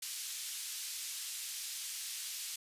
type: band-pass noise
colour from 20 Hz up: white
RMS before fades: -42 dBFS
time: 0.02-2.56 s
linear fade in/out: 5 ms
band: 3000 to 9700 Hz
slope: 12 dB/octave
effects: resampled to 32000 Hz